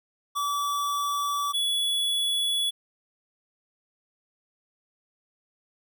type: tone pair in turn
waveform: square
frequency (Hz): 1152 / 3397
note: D6 / G#7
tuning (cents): -34 / +38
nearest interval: octave + perfect fifth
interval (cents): 1872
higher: second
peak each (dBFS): -26 / -24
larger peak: second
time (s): 0.35-1.53 / 1.53-2.71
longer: neither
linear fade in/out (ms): 20
effects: none